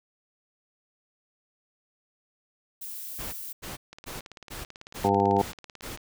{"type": "noise", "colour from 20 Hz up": "violet", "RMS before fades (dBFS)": -38, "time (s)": [2.81, 3.53], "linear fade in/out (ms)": 10}
{"type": "noise bursts", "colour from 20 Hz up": "pink", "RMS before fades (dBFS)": -38, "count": 7, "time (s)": [3.18, 5.97], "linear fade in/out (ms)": 20, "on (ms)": 150, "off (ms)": 290}
{"type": "click train", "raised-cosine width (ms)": 0.2, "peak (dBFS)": -26, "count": 38, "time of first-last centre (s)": [3.93, 5.974], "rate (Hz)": 18.1}
{"type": "harmonic tone", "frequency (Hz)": 99.5, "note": "G2", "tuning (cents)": 26, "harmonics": [1, 2, 3, 4, 5, 7, 8, 9], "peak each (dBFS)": [-31, -28, -31, -26, -29, -29, -26, -27], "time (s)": [5.04, 5.42], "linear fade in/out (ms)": 5}
{"effects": []}